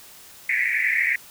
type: band-pass noise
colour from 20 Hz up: white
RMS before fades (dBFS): -22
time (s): 0.49-1.16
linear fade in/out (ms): 5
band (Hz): 1800 to 2300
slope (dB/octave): 96
effects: white hiss -46 dBFS RMS until 1.3 s